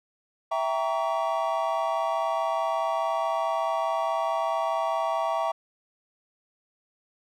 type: chord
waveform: triangle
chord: E diminished seventh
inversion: none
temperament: equal with one note detuned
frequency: 659.3 / 784 / 932.3 / 1130.1 Hz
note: E5 / G5 / Bb5 / Db6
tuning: 0 / 0 / 0 / +33 cents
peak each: -26 / -29 / -29 / -29 dBFS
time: 0.51-5.52 s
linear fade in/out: 10 ms
effects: none